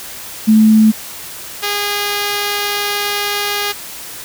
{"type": "tone pair in turn", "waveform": ["sine", "5% pulse"], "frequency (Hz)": [217.8, 409.7], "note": ["A3", "G#4"], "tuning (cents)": [-17, -24], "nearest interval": "major seventh", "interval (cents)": 1093, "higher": "second", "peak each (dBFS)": -5, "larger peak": "neither", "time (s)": [[0.47, 0.92], [1.62, 3.73]], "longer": "second", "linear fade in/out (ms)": 20, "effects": ["white hiss -30 dBFS RMS until 4.24 s"]}